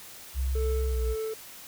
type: tone with pitch glide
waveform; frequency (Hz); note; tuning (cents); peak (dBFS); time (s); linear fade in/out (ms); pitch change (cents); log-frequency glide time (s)
sine; 65.41 to 59.98; C2 to B1; 0 to -50; -25; 0.34-1.16; 50; -150; 0.89-1.01
type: tone with tremolo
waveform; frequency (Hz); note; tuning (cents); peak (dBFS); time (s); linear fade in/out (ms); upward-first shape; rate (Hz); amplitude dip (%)
triangle; 440; A4; 0; -27; 0.55-1.34; 5; sine; 1.9; 55
effects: white hiss -46 dBFS RMS until 1.67 s